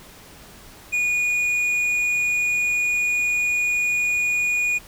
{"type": "tone with tanh clipping", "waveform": "triangle", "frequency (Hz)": 2452, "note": "D#7", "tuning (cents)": -26, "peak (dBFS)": -20, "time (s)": [0.92, 4.79], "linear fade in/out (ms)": 20, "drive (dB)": 10, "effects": ["pink hiss -45 dBFS RMS until 4.87 s"]}